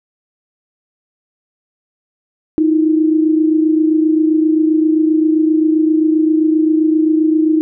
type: tone pair together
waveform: sine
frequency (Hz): 312.7 / 340.3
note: D#4 / F4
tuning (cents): +9 / -45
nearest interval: minor second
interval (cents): 146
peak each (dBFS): -10 / -18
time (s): 2.58-7.61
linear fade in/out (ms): 0
effects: none